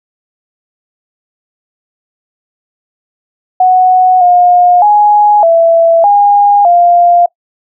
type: tone with pitch steps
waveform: sine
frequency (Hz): 739 / 713 / 833 / 666 / 815 / 698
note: F#5 / F5 / G#5 / E5 / G#5 / F5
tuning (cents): -2 / +36 / +5 / +18 / -33 / -1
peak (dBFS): -3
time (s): 3.6-7.26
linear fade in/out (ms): 5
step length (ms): 610
effects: noise-tail reverb RT60 0.1 s tail -23 dB re dry